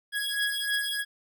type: beating tone pair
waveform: 25% pulse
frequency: 1661.2 / 1664.4 Hz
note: G#6 / G#6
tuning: 0 / +3 cents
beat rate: 3.2 Hz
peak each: -26 dBFS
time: 0.12-1.05 s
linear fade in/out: 50 ms
effects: none